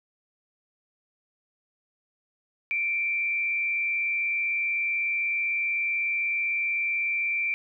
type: tone with frequency modulation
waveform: sine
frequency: 2349 Hz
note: D7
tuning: in tune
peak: -24 dBFS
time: 2.71-7.54 s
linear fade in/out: 0 ms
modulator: 107 Hz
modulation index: 0.49
effects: none